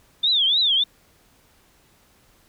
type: tone with vibrato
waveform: sine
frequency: 3520 Hz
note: A7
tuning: in tune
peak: -16 dBFS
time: 0.23-0.84 s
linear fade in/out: 10 ms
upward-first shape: triangle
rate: 3.4 Hz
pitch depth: 240 cents each way
effects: pink hiss -58 dBFS RMS until 2.48 s